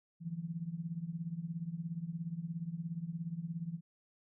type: tone with tremolo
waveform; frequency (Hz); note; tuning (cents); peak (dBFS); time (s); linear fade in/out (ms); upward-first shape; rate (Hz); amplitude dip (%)
sine; 167; E3; +23; -33; 0.2-3.81; 50; triangle; 17; 90
effects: none